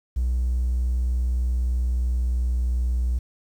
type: tone with pitch glide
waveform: triangle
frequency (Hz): 61.74 to 61.21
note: B1 to B1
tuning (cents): 0 to -15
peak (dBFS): -17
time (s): 0.16-3.19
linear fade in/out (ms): 10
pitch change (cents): -15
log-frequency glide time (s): 1.09-2.99
effects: tanh soft clip ceiling -16 dBFS + 9-bit